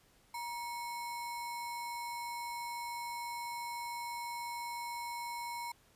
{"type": "tone with sample-and-hold", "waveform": "sine", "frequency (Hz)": 947, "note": "A#5", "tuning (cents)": 27, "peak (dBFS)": -38, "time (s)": [0.34, 5.72], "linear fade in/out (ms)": 5, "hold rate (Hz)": 3150, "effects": ["pink hiss -67 dBFS RMS until 5.95 s", "resampled to 32000 Hz"]}